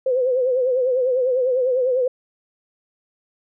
sine tone with vibrato, 508 Hz, B4, 49 cents sharp, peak -16 dBFS, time 0.06-2.08 s, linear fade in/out 5 ms, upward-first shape sine, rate 10 Hz, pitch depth 73 cents each way, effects none

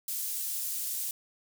pink high-pass noise, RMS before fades -34 dBFS, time 0.08-1.11 s, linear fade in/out 2 ms, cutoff 9300 Hz, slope 12 dB/octave, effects none

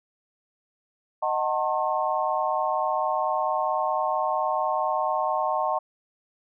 sine chord, D# diminished seventh, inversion none, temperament just, 622.3 / 746.7 / 896 / 1075.3 Hz, D#5 / F#5 / A5 / C6, 0 / +16 / +31 / +47 cents, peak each -28 dBFS, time 1.22-5.79 s, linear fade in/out 10 ms, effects none

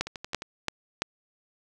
two click trains, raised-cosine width 0.2 ms, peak -19 / -9 dBFS, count 5 / 4, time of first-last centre 0.07-0.421 / 0.01-1.02 s, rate 11.4 / 2.97 Hz, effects none

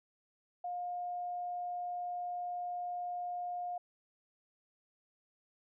sine tone, 711 Hz, F5, 31 cents sharp, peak -36 dBFS, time 0.64-3.78 s, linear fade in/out 5 ms, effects none

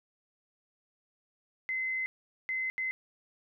sine tone bursts at uneven times, 2053 Hz, C7, 33 cents flat, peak -30 dBFS, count 3, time 1.69-2.06 / 2.49-2.7 / 2.78-2.91 s, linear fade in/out 0 ms, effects none

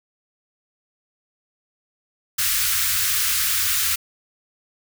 white band-stop noise, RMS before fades -21 dBFS, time 2.38-3.96 s, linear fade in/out 10 ms, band 110 to 1200 Hz, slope 48 dB/octave, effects none

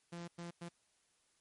sawtooth tone bursts at uneven times, 171.6 Hz, F3, 30 cents flat, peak -40 dBFS, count 3, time 0.12-0.28 / 0.38-0.51 / 0.61-0.69 s, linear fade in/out 10 ms, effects white hiss -75 dBFS RMS until 1.4 s + MP3 48 kbps

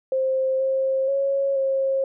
sine tone with pitch steps, 526 / 532 / 550 / 538 Hz, C5 / C5 / C#5 / C5, +9 / +29 / -14 / +48 cents, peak -19 dBFS, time 0.12-2.04 s, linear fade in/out 2 ms, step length 480 ms, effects none

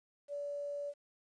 sine tone with quantisation, 575 Hz, D5, 37 cents flat, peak -37 dBFS, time 0.28-0.94 s, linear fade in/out 50 ms, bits 11, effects resampled to 22050 Hz

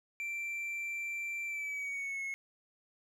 triangle tone with pitch glide, 2349 to 2179 Hz, D7 to C#7, 0 to -30 cents, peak -34 dBFS, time 0.2-2.34 s, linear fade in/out 0 ms, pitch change -130 cents, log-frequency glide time 1.46-2.23 s, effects none

